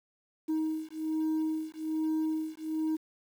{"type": "beating tone pair", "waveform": "sine", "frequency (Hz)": [314.2, 315.4], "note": ["D#4", "D#4"], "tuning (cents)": [17, 24], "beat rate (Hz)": 1.2, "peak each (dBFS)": [-30, -30], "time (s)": [0.48, 2.97], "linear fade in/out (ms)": 20, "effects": ["tanh soft clip ceiling -26 dBFS", "9-bit"]}